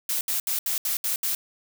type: noise bursts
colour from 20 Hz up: blue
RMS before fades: -26 dBFS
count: 7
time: 0.09-1.35 s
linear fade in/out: 2 ms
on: 120 ms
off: 70 ms
effects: none